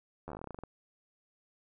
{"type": "slowing click train", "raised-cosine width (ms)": 1, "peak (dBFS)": -28, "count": 15, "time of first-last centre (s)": [0.28, 0.636], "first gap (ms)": 11, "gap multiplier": 1.12, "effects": []}